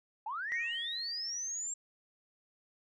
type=linear sweep; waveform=sine; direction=up; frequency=809 to 7520 Hz; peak=-35 dBFS; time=0.26-1.74 s; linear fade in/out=5 ms
type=tone with exponential decay; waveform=sine; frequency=1867 Hz; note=A#6; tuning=2 cents sharp; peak=-30 dBFS; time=0.52-1.67 s; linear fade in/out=0 ms; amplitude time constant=250 ms
effects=tanh soft clip ceiling -27 dBFS